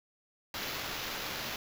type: noise with sample-and-hold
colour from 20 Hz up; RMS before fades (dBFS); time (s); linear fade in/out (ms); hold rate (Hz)
violet; -38; 0.54-1.56; 2; 8820
effects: none